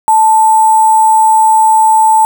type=tone with sample-and-hold; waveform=sine; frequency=880 Hz; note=A5; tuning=in tune; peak=-4 dBFS; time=0.08-2.25 s; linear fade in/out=0 ms; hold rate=8820 Hz; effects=none